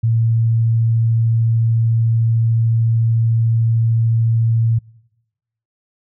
sine tone, 114.2 Hz, A#2, 35 cents flat, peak -12 dBFS, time 0.03-4.79 s, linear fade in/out 10 ms, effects noise-tail reverb RT60 1.0 s tail -25 dB re dry

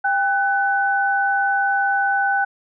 sine tone pair together, 795 / 1500.8 Hz, G5 / F#6, +24 / +24 cents, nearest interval major seventh, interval 1100 cents, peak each -19 dBFS, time 0.04-2.45 s, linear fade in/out 10 ms, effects none

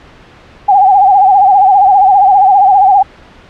sine tone with vibrato, 784 Hz, G5, in tune, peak -3 dBFS, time 0.68-3.03 s, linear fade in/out 10 ms, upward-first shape sine, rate 15 Hz, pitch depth 93 cents each way, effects pink hiss -38 dBFS RMS until 3.49 s + low-pass 3000 Hz 12 dB/octave

